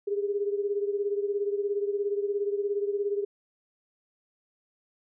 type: beating tone pair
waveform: sine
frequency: 402.8 / 419.8 Hz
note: G4 / G#4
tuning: +47 / +19 cents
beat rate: 17 Hz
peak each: -27 / -32 dBFS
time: 0.07-3.25 s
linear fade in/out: 10 ms
effects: none